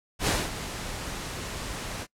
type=noise with ADSR envelope; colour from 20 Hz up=pink; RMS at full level=-23 dBFS; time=0.19-2.07 s; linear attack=81 ms; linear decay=220 ms; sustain=-12 dB; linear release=49 ms; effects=noise-tail reverb RT60 0.1 s tail -23 dB re dry + low-pass 10000 Hz 12 dB/octave